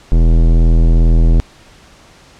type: tone with tanh clipping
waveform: sine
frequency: 41.2 Hz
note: E1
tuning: in tune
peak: -8 dBFS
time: 0.12-1.4 s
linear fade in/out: 0 ms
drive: 18 dB
effects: pink hiss -43 dBFS RMS until 2.39 s + low-pass 7000 Hz 12 dB/octave

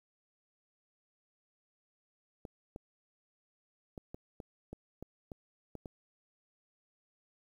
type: clicks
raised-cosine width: 2 ms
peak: -30 dBFS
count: 10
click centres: 2.452 / 2.761 / 3.978 / 4.145 / 4.402 / 4.73 / 5.026 / 5.318 / 5.753 / 5.858 s
effects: 10-bit

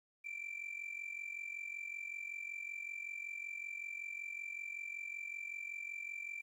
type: tone with amplitude modulation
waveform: sine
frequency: 2349 Hz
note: D7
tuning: in tune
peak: -36 dBFS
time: 0.24-6.42 s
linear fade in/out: 20 ms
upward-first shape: sine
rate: 45.3 Hz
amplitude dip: 85%
effects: tanh soft clip ceiling -38 dBFS + 12-bit

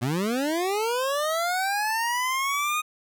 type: linear sweep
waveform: 25% pulse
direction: up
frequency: 112.6 to 1244.5 Hz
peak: -20 dBFS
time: 0.01-2.82 s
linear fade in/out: 20 ms
effects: none

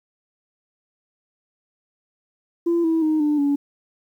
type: tone with pitch steps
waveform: sine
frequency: 340 / 325.2 / 311.1 / 297.5 / 284.6 Hz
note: F4 / E4 / D#4 / D4 / C#4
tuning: -46 / -23 / 0 / +22 / +46 cents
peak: -15 dBFS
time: 2.66-3.56 s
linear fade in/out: 10 ms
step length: 180 ms
effects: tanh soft clip ceiling -14 dBFS + 9-bit

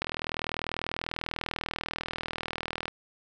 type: click train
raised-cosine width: 0.3 ms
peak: -15 dBFS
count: 116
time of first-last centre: 0.02-2.881 s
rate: 40.2 Hz
effects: none

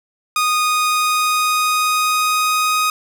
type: tone with pitch glide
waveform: sawtooth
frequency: 1237 to 1249.9 Hz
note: D#6 to D#6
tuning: -10 to +7 cents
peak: -11 dBFS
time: 0.36-2.9 s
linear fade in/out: 2 ms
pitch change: +17 cents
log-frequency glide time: 0.68-2.59 s
effects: none

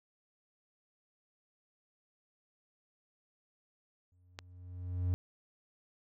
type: tone with exponential growth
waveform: triangle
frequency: 90 Hz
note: F#2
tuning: 47 cents flat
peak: -25 dBFS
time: 4.12-5.14 s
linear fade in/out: 0 ms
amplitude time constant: 220 ms
type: click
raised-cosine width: 0.2 ms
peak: -24 dBFS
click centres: 4.389 s
effects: none

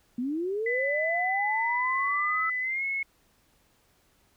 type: linear sweep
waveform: sine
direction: up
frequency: 233.1 to 1318.5 Hz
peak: -27 dBFS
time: 0.18-2.5 s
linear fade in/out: 5 ms
type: tone with pitch glide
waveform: sine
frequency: 2003 to 2184 Hz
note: B6 to C#7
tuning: +24 to -26 cents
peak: -27 dBFS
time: 0.66-3.03 s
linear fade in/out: 5 ms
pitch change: +150 cents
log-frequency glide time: 2.6-2.84 s
effects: pink hiss -66 dBFS RMS until 4.36 s

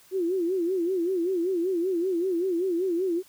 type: tone with vibrato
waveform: sine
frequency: 357.7 Hz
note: F4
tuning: 41 cents sharp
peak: -23 dBFS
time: 0.11-3.23 s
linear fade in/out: 50 ms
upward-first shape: sine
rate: 5.2 Hz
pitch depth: 130 cents each way
effects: white hiss -56 dBFS RMS until 3.28 s

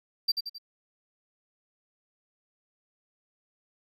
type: tone with echo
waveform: triangle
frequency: 4699 Hz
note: D8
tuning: in tune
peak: -20 dBFS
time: 0.28-0.32 s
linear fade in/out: 10 ms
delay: 88 ms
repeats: 3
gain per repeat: -6 dB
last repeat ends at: 0.584 s
effects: none

